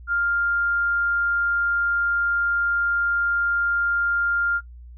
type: tone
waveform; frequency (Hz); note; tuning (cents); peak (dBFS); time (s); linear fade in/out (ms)
sine; 1400; F6; +4; -19; 0.07-4.61; 50
effects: noise-tail reverb RT60 0.1 s tail -19 dB re dry + added 60 Hz sine -39 dBFS peak until 4.97 s